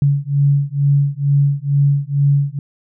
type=beating tone pair; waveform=sine; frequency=140.5 / 142.7 Hz; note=C#3 / D3; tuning=+24 / -49 cents; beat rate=2.2 Hz; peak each=-15 dBFS; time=0.02-2.59 s; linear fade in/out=2 ms; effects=none